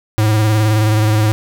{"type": "tone with vibrato", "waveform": "square", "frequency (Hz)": 107.8, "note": "A2", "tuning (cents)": -35, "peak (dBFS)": -11, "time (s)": [0.18, 1.32], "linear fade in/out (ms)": 0, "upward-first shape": "square", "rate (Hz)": 19, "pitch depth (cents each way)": 30, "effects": ["7-bit"]}